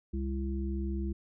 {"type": "harmonic tone", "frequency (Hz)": 67.2, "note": "C2", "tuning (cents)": 47, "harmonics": [1, 3, 5], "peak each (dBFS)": [-32, -37, -39], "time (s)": [0.13, 1.13], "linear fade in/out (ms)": 10, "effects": []}